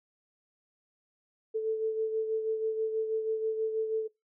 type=beating tone pair; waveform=sine; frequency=440 / 446.2 Hz; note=A4 / A4; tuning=0 / +24 cents; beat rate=6.2 Hz; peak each=-28 / -37 dBFS; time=1.54-4.08 s; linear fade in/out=20 ms; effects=noise-tail reverb RT60 0.2 s tail -22 dB re dry